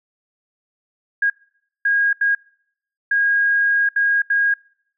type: tone bursts at uneven times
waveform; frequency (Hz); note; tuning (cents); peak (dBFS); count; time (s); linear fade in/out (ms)
sine; 1634; G#6; -29; -14; 6; 1.22-1.3 / 1.85-2.13 / 2.21-2.35 / 3.11-3.89 / 3.96-4.22 / 4.3-4.54; 5
effects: noise-tail reverb RT60 0.7 s tail -26 dB re dry